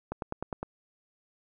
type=click train; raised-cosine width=1 ms; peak=-19 dBFS; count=6; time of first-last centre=0.12-0.63 s; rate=9.81 Hz; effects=none